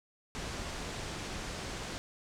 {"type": "low-pass noise", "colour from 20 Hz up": "pink", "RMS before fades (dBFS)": -40, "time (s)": [0.35, 1.98], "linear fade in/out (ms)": 0, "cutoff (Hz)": 7900, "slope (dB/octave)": 24, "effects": []}